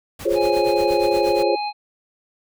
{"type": "noise with tremolo", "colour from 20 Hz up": "pink", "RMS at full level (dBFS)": -33, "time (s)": [0.19, 1.43], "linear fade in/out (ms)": 5, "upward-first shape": "triangle", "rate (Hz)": 8.5, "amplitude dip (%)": 90}
{"type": "chord", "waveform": "sine", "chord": "Db major seventh", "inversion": "first", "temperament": "equal with one note detuned", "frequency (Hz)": [348.2, 415.3, 523.3, 554.4], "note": ["F4", "Ab4", "C5", "Db5"], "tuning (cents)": [-5, 0, 0, 0], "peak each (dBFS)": -22, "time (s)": [0.25, 1.56], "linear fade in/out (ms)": 10}
{"type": "harmonic tone", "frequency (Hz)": 830.6, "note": "G#5", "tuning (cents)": 0, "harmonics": [1, 3, 5], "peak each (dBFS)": [-23, -33, -32], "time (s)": [0.34, 1.73], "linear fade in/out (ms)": 50}
{"effects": []}